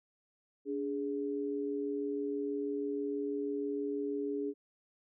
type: tone pair together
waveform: sine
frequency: 287.7 / 413.9 Hz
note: D4 / G#4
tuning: -36 / -6 cents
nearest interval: tritone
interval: 630 cents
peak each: -36 / -35 dBFS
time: 0.65-4.54 s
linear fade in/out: 50 ms
effects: none